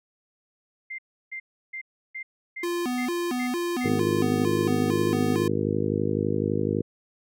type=tone bursts; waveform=sine; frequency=2093 Hz; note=C7; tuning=in tune; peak=-32 dBFS; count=8; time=0.9-3.89 s; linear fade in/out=10 ms; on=85 ms; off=330 ms
type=tone with vibrato; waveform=square; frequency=293.7 Hz; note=D4; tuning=in tune; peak=-26 dBFS; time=2.63-5.48 s; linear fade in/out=5 ms; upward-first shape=square; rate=2.2 Hz; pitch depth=290 cents each way
type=harmonic tone; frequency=51.91 Hz; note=G#1; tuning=in tune; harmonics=2 / 3 / 4 / 5 / 6 / 7 / 8 / 9; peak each=-31 / -31 / -31 / -31 / -31 / -31 / -31 / -31 dBFS; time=3.84-6.82 s; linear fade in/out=10 ms
effects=none